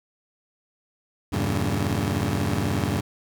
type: chord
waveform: 20% pulse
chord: E diminished seventh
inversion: none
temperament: just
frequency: 82.41 / 98.89 / 118.67 / 142.4 Hz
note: E2 / G2 / Bb2 / Db3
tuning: 0 / +16 / +31 / +47 cents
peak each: -25 / -21 / -25 / -24 dBFS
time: 1.32-3.01 s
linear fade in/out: 10 ms
effects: none